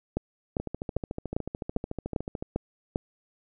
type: two click trains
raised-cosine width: 2 ms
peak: -13 / -19 dBFS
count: 8 / 26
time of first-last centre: 0.17-2.959 / 0.6-2.425 s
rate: 2.51 / 13.7 Hz
effects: none

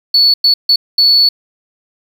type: tone bursts at uneven times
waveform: triangle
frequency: 4435 Hz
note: C#8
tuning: in tune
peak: -3 dBFS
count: 4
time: 0.14-0.34 / 0.44-0.54 / 0.69-0.76 / 0.98-1.29 s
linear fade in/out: 5 ms
effects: tanh soft clip ceiling -3 dBFS + 7-bit

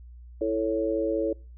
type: chord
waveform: sine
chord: A major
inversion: second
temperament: equal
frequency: 329.6 / 440 / 554.4 Hz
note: E4 / A4 / C#5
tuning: 0 / 0 / 0 cents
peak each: -28 dBFS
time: 0.41-1.33 s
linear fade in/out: 5 ms
effects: noise-tail reverb RT60 0.4 s tail -25 dB re dry + added 60 Hz sine -43 dBFS peak until 1.57 s

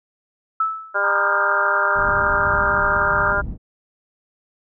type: tone with exponential decay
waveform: sine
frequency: 1310 Hz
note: E6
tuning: 11 cents flat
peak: -14 dBFS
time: 0.6-1.06 s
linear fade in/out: 5 ms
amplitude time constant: 100 ms
type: harmonic tone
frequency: 200.5 Hz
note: G3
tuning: 39 cents sharp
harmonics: 2 / 3 / 4 / 5 / 6 / 7 / 8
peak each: -31 / -25 / -31 / -27 / -30 / -19 / -28 dBFS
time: 0.94-3.42 s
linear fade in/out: 20 ms
type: chord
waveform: sine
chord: Eb major seventh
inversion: second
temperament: equal with one note detuned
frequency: 932.3 / 1191.1 / 1244.5 / 1568 Hz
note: Bb5 / D6 / Eb6 / G6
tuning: 0 / +24 / 0 / 0 cents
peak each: -26 / -30 / -24 / -27 dBFS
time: 1.03-3.33 s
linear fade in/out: 10 ms
type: low-pass noise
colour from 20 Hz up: pink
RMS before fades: -29 dBFS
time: 1.94-3.58 s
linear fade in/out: 50 ms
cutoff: 210 Hz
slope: 12 dB/octave
effects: none

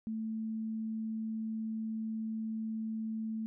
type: tone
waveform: sine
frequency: 220.9 Hz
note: A3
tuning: 7 cents sharp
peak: -34 dBFS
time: 0.07-3.46 s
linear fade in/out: 0 ms
effects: none

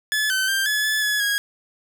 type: tone with pitch steps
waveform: sawtooth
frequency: 1720 / 1532 / 1580 / 1709 / 1727 / 1699 / 1646 Hz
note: A6 / G6 / G6 / G#6 / A6 / G#6 / G#6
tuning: -40 / -40 / +13 / +49 / -33 / +39 / -16 cents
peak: -16 dBFS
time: 0.12-1.38 s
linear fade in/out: 0 ms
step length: 180 ms
effects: none

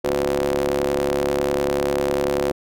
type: ring-modulated tone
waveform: sawtooth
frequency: 70.2 Hz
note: C#2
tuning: 22 cents sharp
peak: -12 dBFS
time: 0.04-2.52 s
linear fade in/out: 10 ms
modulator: 437 Hz
effects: none

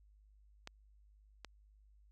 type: clicks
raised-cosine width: 0.2 ms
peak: -28 dBFS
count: 2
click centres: 0.674 / 1.447 s
effects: added 51 Hz sine -62 dBFS peak until 2.11 s

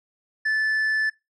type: tone with tanh clipping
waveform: triangle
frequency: 1747 Hz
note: A6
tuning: 13 cents flat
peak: -21 dBFS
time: 0.45-1.1 s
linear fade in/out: 10 ms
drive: 8 dB
effects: noise-tail reverb RT60 0.2 s tail -20 dB re dry

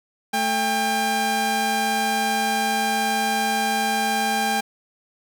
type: tone pair together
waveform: sawtooth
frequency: 220 / 799.1 Hz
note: A3 / G5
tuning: 0 / +33 cents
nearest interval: octave + minor seventh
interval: 2233 cents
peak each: -23 / -17 dBFS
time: 0.33-4.61 s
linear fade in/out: 10 ms
effects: none

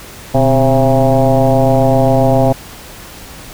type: tone with frequency modulation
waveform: sine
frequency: 397.3 Hz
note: G4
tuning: 23 cents sharp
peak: -7 dBFS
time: 0.34-2.53 s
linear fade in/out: 10 ms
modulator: 137 Hz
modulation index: 2.8
effects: pink hiss -33 dBFS RMS until 3.53 s

